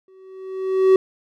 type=tone with exponential growth; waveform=triangle; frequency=379.1 Hz; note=F#4; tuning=42 cents sharp; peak=-6 dBFS; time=0.08-0.96 s; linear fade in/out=2 ms; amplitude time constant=190 ms; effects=none